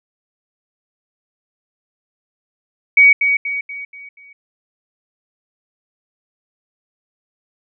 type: tone with echo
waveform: sine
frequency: 2255 Hz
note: C#7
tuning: 29 cents sharp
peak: -5 dBFS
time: 2.97-3.13 s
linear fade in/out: 5 ms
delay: 240 ms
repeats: 5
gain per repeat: -7 dB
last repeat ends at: 4.33 s
effects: none